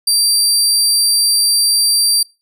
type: tone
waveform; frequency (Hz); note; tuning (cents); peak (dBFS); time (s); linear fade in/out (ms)
25% pulse; 4699; D8; 0; -6; 0.07-2.23; 5
effects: noise-tail reverb RT60 0.3 s tail -25 dB re dry